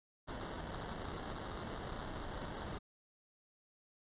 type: noise with sample-and-hold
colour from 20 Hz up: pink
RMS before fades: -44 dBFS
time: 0.27-2.79 s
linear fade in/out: 20 ms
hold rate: 2450 Hz
effects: resampled to 8000 Hz